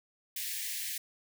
white high-pass noise, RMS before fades -37 dBFS, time 0.36-0.98 s, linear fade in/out 5 ms, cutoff 1700 Hz, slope 96 dB/octave, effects none

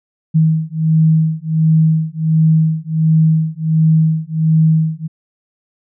sine beating tone pair, 158.4 / 159.8 Hz, D#3 / D#3, +31 / +47 cents, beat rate 1.4 Hz, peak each -13 dBFS, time 0.34-5.08 s, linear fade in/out 20 ms, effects none

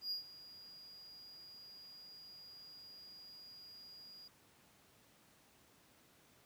triangle tone with ADSR envelope, 4853 Hz, D#8, 44 cents flat, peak -35 dBFS, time 0.01-4.28 s, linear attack 100 ms, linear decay 120 ms, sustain -17 dB, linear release 6 ms, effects pink hiss -67 dBFS RMS until 6.45 s + high-pass 100 Hz 12 dB/octave

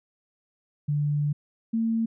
sine tone pair in turn, 146.83 / 226.3 Hz, D3 / A3, 0 / +49 cents, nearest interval perfect fifth, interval 749 cents, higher second, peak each -22 dBFS, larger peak neither, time 0.88-1.33 / 1.73-2.06 s, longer first, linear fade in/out 10 ms, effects none

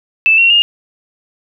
sine tone with pitch steps, 2637 / 2733 / 2833 Hz, E7 / F7 / F7, 0 / -38 / +24 cents, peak -6 dBFS, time 0.26-0.62 s, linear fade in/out 0 ms, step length 120 ms, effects none

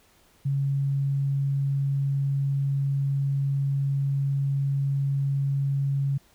sine tone, 138.59 Hz, C#3, in tune, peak -22 dBFS, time 0.45-6.18 s, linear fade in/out 10 ms, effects pink hiss -60 dBFS RMS until 6.34 s

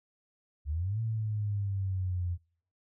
sine exponential two-way sweep, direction up then down, 69.3 to 113.8 to 86.4 Hz, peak -29 dBFS, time 0.65-2.38 s, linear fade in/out 50 ms, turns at 1 s, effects noise-tail reverb RT60 0.6 s tail -24 dB re dry

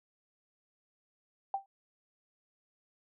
sine tone with exponential decay, 784 Hz, G5, in tune, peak -26 dBFS, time 1.54-1.66 s, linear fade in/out 2 ms, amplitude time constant 24 ms, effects none

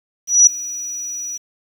sine tone with ADSR envelope, 5860 Hz, F#8, 18 cents flat, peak -4 dBFS, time 0.27-1.38 s, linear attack 200 ms, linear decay 3 ms, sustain -20 dB, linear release 15 ms, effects 7-bit

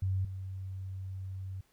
sine tone pair in turn, 94.9 / 94.9 Hz, F#2 / F#2, +44 / +44 cents, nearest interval unison, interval 0 cents, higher neither, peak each -28 / -37 dBFS, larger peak first, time 0.02-0.25 / 0.25-1.61 s, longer second, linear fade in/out 5 ms, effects pink hiss -70 dBFS RMS until 1.72 s

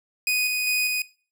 sawtooth tone with tremolo, 2489 Hz, D#7, in tune, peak -17 dBFS, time 0.27-1.02 s, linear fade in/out 2 ms, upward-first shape square, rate 2.5 Hz, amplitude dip 25%, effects noise-tail reverb RT60 0.4 s tail -20 dB re dry

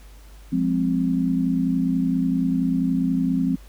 sine chord, F minor, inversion none, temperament equal with one note detuned, 177.26 / 207.7 / 261.6 Hz, F3 / Ab3 / C4, +26 / 0 / 0 cents, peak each -23 / -27 / -21 dBFS, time 0.52-3.56 s, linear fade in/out 10 ms, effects added 50 Hz sine -42 dBFS peak until 3.68 s + pink hiss -53 dBFS RMS until 3.68 s

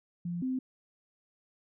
sine tone pair in turn, 173.5 / 258.5 Hz, F3 / C4, -11 / -21 cents, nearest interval perfect fifth, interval 690 cents, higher second, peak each -32 / -29 dBFS, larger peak second, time 0.25-0.42 / 0.42-0.59 s, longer neither, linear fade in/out 5 ms, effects none

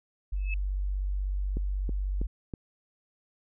sine tone, 48.14 Hz, G1, 31 cents flat, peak -27 dBFS, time 0.32-2.27 s, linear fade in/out 10 ms
sine tone with exponential growth, 2597 Hz, E7, 26 cents flat, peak -30 dBFS, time 0.36-0.54 s, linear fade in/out 2 ms, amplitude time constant 38 ms
click train, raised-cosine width 3 ms, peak -22 dBFS, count 4, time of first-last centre 1.57-2.538 s, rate 3.1 Hz
effects none

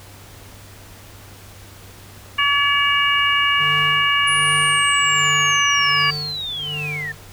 harmonic tone, 569 Hz, C#5, 45 cents sharp, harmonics 2 / 3 / 4 / 5, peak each -20 / -21 / -21 / -19 dBFS, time 2.38-6.11 s, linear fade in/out 10 ms
square tone with tremolo, 150 Hz, D3, 37 cents sharp, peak -28 dBFS, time 3.59-7.2 s, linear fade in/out 20 ms, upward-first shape sine, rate 1.3 Hz, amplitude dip 95%
sine linear sweep, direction down, 9960 to 1760 Hz, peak -24 dBFS, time 4.27-7.12 s, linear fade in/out 5 ms
effects added 98 Hz sine -43 dBFS peak until 7.32 s + pink hiss -43 dBFS RMS until 7.32 s

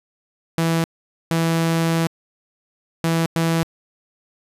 sawtooth tone bursts at uneven times, 164.81 Hz, E3, in tune, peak -13 dBFS, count 4, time 0.58-0.84 / 1.31-2.07 / 3.04-3.26 / 3.36-3.63 s, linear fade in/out 0 ms, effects resampled to 32000 Hz

